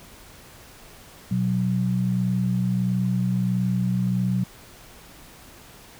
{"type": "tone pair together", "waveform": "sine", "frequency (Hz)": [123.47, 185], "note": ["B2", "F#3"], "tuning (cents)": [0, 0], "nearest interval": "perfect fifth", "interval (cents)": 700, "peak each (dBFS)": [-24, -22], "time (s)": [1.31, 4.44], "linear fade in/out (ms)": 5, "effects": ["pink hiss -47 dBFS RMS until 5.99 s"]}